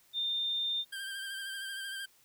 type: tone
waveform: sine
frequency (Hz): 3615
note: A7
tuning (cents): +46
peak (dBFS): -30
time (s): 0.13-0.85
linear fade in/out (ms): 50
type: tone with vibrato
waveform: 25% pulse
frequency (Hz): 1581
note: G6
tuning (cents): +14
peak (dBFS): -34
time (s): 0.92-2.06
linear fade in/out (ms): 10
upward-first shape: sine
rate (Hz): 13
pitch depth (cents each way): 33
effects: white hiss -65 dBFS RMS until 2.24 s